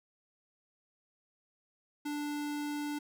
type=tone; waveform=square; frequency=293.7 Hz; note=D4; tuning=in tune; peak=-35 dBFS; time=2.05-2.99 s; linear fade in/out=10 ms; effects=none